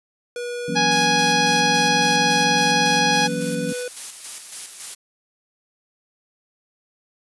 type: tone with pitch glide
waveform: square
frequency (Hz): 483.8 to 494.3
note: B4 to B4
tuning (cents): -36 to +1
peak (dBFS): -27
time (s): 0.36-3.88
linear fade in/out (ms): 2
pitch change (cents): +37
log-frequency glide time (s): 0.55-3.26
type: chord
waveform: sine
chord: F# dominant seventh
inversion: third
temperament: equal with one note detuned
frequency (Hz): 165.39 / 185 / 233.1 / 277.2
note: E3 / F#3 / A#3 / C#4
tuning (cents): +6 / 0 / 0 / 0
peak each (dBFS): -29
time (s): 0.68-3.73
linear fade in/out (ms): 5
type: harmonic tone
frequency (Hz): 830.6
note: G#5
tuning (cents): 0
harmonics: 1 / 2 / 3 / 4 / 5 / 6 / 7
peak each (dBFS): -20 / -23 / -25 / -26 / -27 / -28 / -28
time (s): 0.75-3.28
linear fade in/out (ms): 20
type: noise with tremolo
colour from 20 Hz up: blue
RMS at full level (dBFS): -30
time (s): 0.91-4.95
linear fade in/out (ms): 5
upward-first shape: square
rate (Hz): 3.6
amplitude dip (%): 45
effects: resampled to 24000 Hz